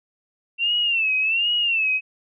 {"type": "tone with vibrato", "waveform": "sine", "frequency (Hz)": 2708, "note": "E7", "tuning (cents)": 46, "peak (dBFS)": -18, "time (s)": [0.58, 2.01], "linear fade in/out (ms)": 50, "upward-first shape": "sine", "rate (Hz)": 1.3, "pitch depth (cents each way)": 120, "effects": []}